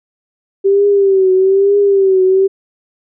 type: tone with vibrato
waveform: sine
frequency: 389.4 Hz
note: G4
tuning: 12 cents flat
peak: -7 dBFS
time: 0.64-2.48 s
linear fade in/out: 20 ms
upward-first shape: triangle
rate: 1.1 Hz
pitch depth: 81 cents each way
effects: none